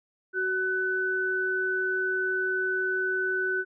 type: tone pair together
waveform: sine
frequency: 374.8 / 1499 Hz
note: F#4 / F#6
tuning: +22 / +22 cents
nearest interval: 2 octaves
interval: 2400 cents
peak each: -30 / -26 dBFS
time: 0.33-3.65 s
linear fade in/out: 50 ms
effects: none